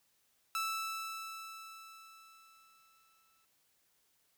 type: tone with exponential decay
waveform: sawtooth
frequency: 1318.5 Hz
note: E6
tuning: in tune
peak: -29 dBFS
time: 0.55-3.45 s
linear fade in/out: 1 ms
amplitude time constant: 630 ms
effects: white hiss -74 dBFS RMS until 4.37 s